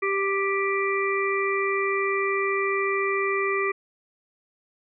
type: harmonic tone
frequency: 392.9 Hz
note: G4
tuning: 4 cents sharp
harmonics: 1 / 3 / 5 / 6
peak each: -25 / -28 / -29 / -30 dBFS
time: 0.02-3.72 s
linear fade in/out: 10 ms
effects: none